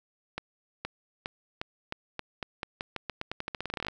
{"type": "accelerating click train", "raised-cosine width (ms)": 0.3, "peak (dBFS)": -17, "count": 26, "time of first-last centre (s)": [0.38, 3.884], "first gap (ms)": 470, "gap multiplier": 0.87, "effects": []}